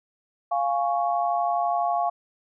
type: chord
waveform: sine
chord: Db major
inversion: first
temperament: equal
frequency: 698.5 / 830.6 / 1108.7 Hz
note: F5 / Ab5 / Db6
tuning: 0 / 0 / 0 cents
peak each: -23 / -28 / -29 dBFS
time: 0.51-2.1 s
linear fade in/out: 10 ms
effects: none